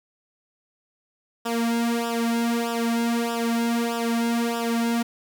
sawtooth tone with flanger, 233.1 Hz, A#3, in tune, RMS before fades -24 dBFS, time 1.45-5.03 s, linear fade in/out 10 ms, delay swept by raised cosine 0.46 to 2.66 ms, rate 1.6 Hz, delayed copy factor -0.85, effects 9-bit

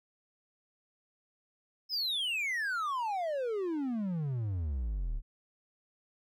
triangle exponential sweep, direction down, 5274 to 33.42 Hz, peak -29 dBFS, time 1.89-5.22 s, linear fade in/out 50 ms, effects none

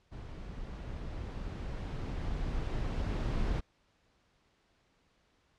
brown noise with level ramp, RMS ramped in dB -44 to -31 dBFS, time 0.11-3.61 s, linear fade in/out 20 ms, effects pink hiss -71 dBFS RMS until 5.58 s + low-pass 5000 Hz 12 dB/octave

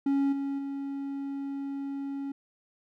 triangle tone with level steps, 277.2 Hz, C#4, in tune, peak -21 / -27 / -30 dBFS, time 0.06-2.32 s, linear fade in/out 5 ms, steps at 0.32 / 0.58 s, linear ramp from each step 10 ms, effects none

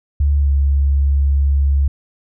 sine tone with pitch glide, 71.7 to 69.78 Hz, D2 to C#2, -41 to +12 cents, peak -11 dBFS, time 0.2-1.88 s, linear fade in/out 5 ms, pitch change -47 cents, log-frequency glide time 0.38-0.5 s, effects none

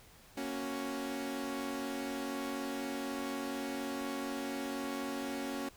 sawtooth chord, F# major, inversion first, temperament equal, 233.1 / 277.2 / 370 Hz, A#3 / C#4 / F#4, 0 / 0 / 0 cents, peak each -39 / -34 / -40 dBFS, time 0.37-5.69 s, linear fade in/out 5 ms, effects pink hiss -59 dBFS RMS until 5.76 s

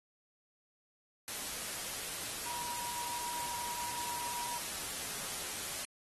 sine tone in noise, 960 Hz, B5, 49 cents flat, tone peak -41 dBFS, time 2.46-4.58 s, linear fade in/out 0 ms, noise white, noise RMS -40 dBFS, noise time 1.28-5.85 s, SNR -4 dB, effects AAC 32 kbps

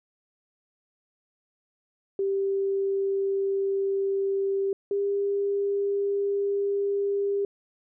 sine tone pair in turn, 392 / 400.7 Hz, G4 / G4, 0 / +38 cents, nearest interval unison, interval 38 cents, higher second, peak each -23 / -23 dBFS, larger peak neither, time 2.19-4.73 / 4.91-7.45 s, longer neither, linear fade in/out 2 ms, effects none

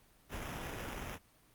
pink noise with sample-and-hold, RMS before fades -42 dBFS, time 0.29-1.19 s, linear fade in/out 50 ms, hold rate 4410 Hz, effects pink hiss -66 dBFS RMS until 1.54 s + Opus 32 kbps

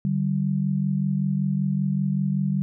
sine tone pair together, 147.2 / 192.43 Hz, D3 / G3, +4 / -32 cents, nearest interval perfect fourth, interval 464 cents, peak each -24 / -23 dBFS, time 0.05-2.62 s, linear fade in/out 0 ms, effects none

